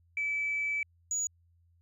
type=tone pair in turn; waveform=sine; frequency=2305 / 6830 Hz; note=D7 / G#8; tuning=-33 / +48 cents; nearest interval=octave + perfect fifth; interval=1881 cents; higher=second; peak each=-28 dBFS; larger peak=neither; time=0.17-0.83 / 1.11-1.27 s; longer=first; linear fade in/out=2 ms; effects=tanh soft clip ceiling -24 dBFS + added 85 Hz sine -63 dBFS peak until 1.81 s